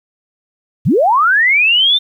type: linear sweep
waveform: sine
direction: up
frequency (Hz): 82.41 to 3628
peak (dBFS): -8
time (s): 0.85-1.99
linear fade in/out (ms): 20
effects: 8-bit